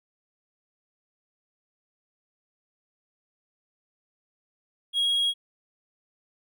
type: tone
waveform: triangle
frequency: 3295 Hz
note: G#7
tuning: 14 cents flat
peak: -20 dBFS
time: 4.93-5.34 s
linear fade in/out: 50 ms
effects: none